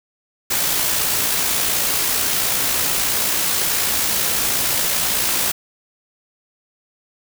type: noise with amplitude modulation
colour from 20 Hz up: white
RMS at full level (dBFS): -18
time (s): 0.5-5.52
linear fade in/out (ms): 10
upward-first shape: sine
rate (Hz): 58.5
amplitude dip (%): 30
effects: none